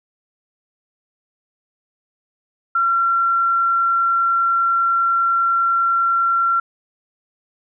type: tone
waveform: sine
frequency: 1365 Hz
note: F6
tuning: 40 cents flat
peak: -14 dBFS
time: 2.75-6.6 s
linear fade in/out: 5 ms
effects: none